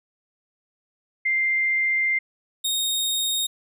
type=tone pair in turn; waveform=sine / sawtooth; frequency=2095 / 3715 Hz; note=C7 / A#7; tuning=+2 / -7 cents; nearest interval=minor seventh; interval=991 cents; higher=second; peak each=-19 / -19 dBFS; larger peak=neither; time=1.25-2.19 / 2.64-3.47 s; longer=first; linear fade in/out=10 ms; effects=none